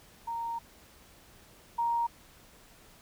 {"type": "tone pair in turn", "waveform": "sine", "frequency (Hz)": [927, 936.1], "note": ["A#5", "A#5"], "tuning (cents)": [-10, 7], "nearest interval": "unison", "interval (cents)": 17, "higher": "second", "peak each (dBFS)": [-32, -26], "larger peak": "second", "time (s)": [[0.27, 0.59], [1.78, 2.07]], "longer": "first", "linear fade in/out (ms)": 10, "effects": ["pink hiss -57 dBFS RMS until 3.01 s"]}